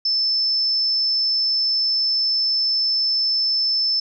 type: tone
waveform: sine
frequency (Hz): 5274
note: E8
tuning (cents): 0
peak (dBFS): -17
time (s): 0.05-4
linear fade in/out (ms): 5
effects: none